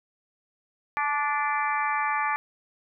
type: harmonic tone with a mistuned harmonic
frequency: 292.5 Hz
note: D4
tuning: 7 cents flat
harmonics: 3 / 4 / 5 / 6 / 7 / 8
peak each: -28 / -28 / -38 / -31 / -35 / -34 dBFS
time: 0.97-2.36 s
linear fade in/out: 0 ms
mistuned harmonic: 3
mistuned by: -22 cents
effects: none